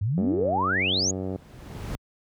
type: exponential sweep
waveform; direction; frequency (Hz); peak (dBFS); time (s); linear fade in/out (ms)
sine; up; 92.5 to 6930; -22; 0.01-1.11; 5
type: click train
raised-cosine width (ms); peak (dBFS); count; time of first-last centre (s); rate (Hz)
2; -18; 112; 0.18-1.36; 94.1
type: noise with exponential growth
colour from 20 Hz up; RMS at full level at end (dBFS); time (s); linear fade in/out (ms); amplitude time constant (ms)
brown; -27; 0.75-1.95; 0; 260
effects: high-pass 60 Hz 12 dB/octave